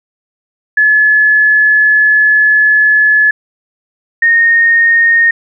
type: tone pair in turn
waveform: sine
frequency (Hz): 1713 / 1847.8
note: A6 / A#6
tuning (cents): -47 / -16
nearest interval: minor second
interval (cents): 131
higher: second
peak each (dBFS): -5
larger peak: neither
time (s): 0.77-3.31 / 4.22-5.31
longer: first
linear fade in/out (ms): 5
effects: none